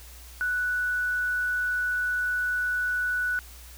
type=tone; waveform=sine; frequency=1480 Hz; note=F#6; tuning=in tune; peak=-24 dBFS; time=0.41-3.39 s; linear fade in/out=0 ms; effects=added 60 Hz sine -45 dBFS peak until 3.77 s + white hiss -49 dBFS RMS until 3.77 s